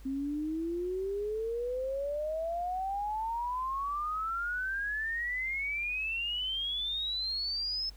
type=exponential sweep; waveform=sine; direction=up; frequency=264.2 to 5274 Hz; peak=-31 dBFS; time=0.05-7.9 s; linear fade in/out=10 ms; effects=added 50 Hz sine -48 dBFS peak until 7.96 s + pink hiss -61 dBFS RMS until 7.96 s